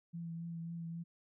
sine tone with vibrato, 167.4 Hz, E3, 27 cents sharp, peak -40 dBFS, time 0.13-1.04 s, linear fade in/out 20 ms, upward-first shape triangle, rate 3.7 Hz, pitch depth 23 cents each way, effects none

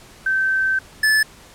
sine / square tone pair in turn, 1548 / 1737.6 Hz, G6 / A6, -22 / -22 cents, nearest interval major second, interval 200 cents, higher second, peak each -16 / -14 dBFS, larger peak second, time 0.26-0.79 / 1.03-1.23 s, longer first, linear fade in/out 5 ms, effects pink hiss -45 dBFS RMS until 1.54 s + low-pass 11000 Hz 12 dB/octave

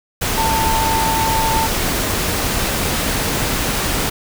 sine tone in noise, 894 Hz, A5, 27 cents sharp, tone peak -17 dBFS, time 0.37-1.67 s, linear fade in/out 10 ms, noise pink, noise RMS -19 dBFS, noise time 0.21-4.1 s, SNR -1 dB, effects none

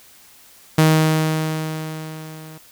sawtooth tone with level ramp, 157.3 Hz, D#3, 19 cents sharp, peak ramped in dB -6 to -33 dBFS, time 0.78-2.58 s, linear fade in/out 5 ms, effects white hiss -48 dBFS RMS until 2.71 s

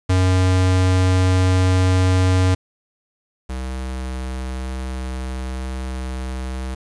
square tone pair in turn, 92.5 / 64.36 Hz, F#2 / C2, 0 / -28 cents, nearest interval tritone, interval 628 cents, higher first, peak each -14 / -24 dBFS, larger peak first, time 0.09-2.55 / 3.49-6.75 s, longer second, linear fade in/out 10 ms, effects resampled to 22050 Hz + 7-bit

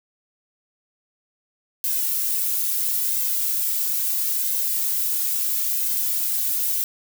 violet noise with flanger, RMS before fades -23 dBFS, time 1.84-6.84 s, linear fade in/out 0 ms, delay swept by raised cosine 1.9 to 2.75 ms, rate 0.74 Hz, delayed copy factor +0.9, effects none

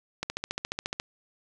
click train, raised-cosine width 0.2 ms, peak -13 dBFS, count 12, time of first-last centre 0.23-0.999 s, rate 14.3 Hz, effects none

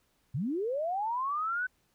sine linear sweep, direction up, 110 to 1526 Hz, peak -29 dBFS, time 0.34-1.67 s, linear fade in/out 10 ms, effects pink hiss -72 dBFS RMS until 1.94 s

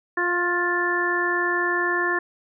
harmonic tone with a mistuned harmonic, 351 Hz, F4, 9 cents sharp, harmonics 1 / 2 / 3 / 4 / 5, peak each -26 / -33 / -27 / -31 / -23 dBFS, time 0.17-2.19 s, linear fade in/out 5 ms, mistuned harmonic 3, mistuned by +18 cents, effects none

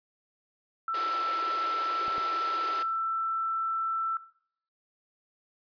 sine tone, 1332 Hz, E6, 18 cents sharp, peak -28 dBFS, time 0.88-4.17 s, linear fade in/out 2 ms
pink high-pass noise, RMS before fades -38 dBFS, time 0.94-2.83 s, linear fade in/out 5 ms, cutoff 310 Hz, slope 96 dB/octave
clicks, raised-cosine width 1 ms, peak -26 dBFS, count 2, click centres 2.081 / 2.181 s
effects noise-tail reverb RT60 0.6 s tail -17 dB re dry + resampled to 11025 Hz

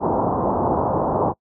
white low-pass noise, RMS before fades -20 dBFS, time 0-1.34 s, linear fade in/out 50 ms, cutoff 1000 Hz, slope 48 dB/octave, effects noise-tail reverb RT60 0.1 s tail -26 dB re dry + high-pass 80 Hz 12 dB/octave

